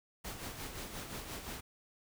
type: noise with tremolo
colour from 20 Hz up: pink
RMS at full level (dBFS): -42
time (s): 0.24-1.61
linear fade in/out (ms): 10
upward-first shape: sine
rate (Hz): 5.7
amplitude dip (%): 50
effects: none